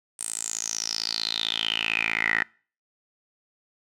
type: tone with band-pass filter sweep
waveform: 10% pulse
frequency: 55.6 Hz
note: A1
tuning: 19 cents sharp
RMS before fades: -28 dBFS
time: 0.19-2.43 s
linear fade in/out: 5 ms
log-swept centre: 8900 to 1800 Hz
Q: 9.4
effects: noise-tail reverb RT60 0.4 s tail -25 dB re dry